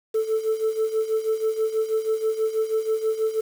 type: tone with tremolo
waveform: sine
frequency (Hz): 440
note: A4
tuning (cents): 0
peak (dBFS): -16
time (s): 0.14-3.41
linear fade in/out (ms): 10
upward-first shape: sine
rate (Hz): 6.2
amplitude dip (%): 80
effects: tanh soft clip ceiling -17 dBFS + 7-bit